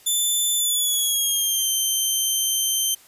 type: tone with pitch glide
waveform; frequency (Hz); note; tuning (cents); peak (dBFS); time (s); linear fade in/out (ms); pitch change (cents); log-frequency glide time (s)
10% pulse; 3520 to 3118; A7 to G7; 0 to -10; -12; 0.06-2.95; 10; -210; 0.57-1.7
effects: white hiss -51 dBFS RMS until 3.07 s + resampled to 32000 Hz